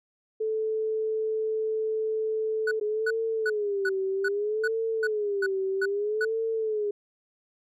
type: tone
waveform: sine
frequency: 437.6 Hz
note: A4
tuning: 9 cents flat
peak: -25 dBFS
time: 0.4-2.8 s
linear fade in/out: 10 ms
type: tone bursts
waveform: triangle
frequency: 1477 Hz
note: F#6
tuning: 3 cents flat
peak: -23 dBFS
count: 10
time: 2.67-6.25 s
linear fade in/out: 5 ms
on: 43 ms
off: 350 ms
type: tone with vibrato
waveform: sine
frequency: 415.3 Hz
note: G#4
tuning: in tune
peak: -25 dBFS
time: 2.81-6.91 s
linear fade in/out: 5 ms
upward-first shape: sine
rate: 0.62 Hz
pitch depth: 140 cents each way
effects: none